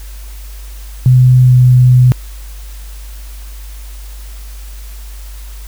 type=tone with pitch glide; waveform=sine; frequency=126.8 to 125.63 Hz; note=B2 to B2; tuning=+46 to +30 cents; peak=-3 dBFS; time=1.06-2.12 s; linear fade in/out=0 ms; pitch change=-16 cents; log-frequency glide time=1.44-1.52 s; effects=added 50 Hz sine -26 dBFS peak until 5.67 s + white hiss -39 dBFS RMS until 5.67 s